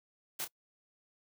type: noise with echo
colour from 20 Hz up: white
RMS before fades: -37 dBFS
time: 0.39-0.45 s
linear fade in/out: 10 ms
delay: 29 ms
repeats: 1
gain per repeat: -9 dB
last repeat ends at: 0.479 s
effects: noise-tail reverb RT60 0.1 s tail -24 dB re dry + high-pass 150 Hz 12 dB/octave